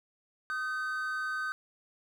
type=tone pair together; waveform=triangle; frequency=1244.5 / 1533.2 Hz; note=D#6 / G6; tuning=0 / -39 cents; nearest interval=major third; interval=361 cents; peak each=-35 / -31 dBFS; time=0.5-1.52 s; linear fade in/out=0 ms; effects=none